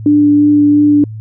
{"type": "tone with vibrato", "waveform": "sine", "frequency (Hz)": 293.7, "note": "D4", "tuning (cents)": 0, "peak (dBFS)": -5, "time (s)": [0.06, 1.04], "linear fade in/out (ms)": 2, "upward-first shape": "sine", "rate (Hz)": 2.9, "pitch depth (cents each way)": 9, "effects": ["added 109 Hz sine -23 dBFS peak until 1.2 s"]}